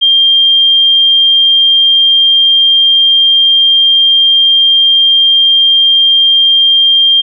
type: tone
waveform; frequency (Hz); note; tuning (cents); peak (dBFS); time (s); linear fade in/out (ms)
sine; 3194; G7; +32; -4; 0.01-7.22; 20
effects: none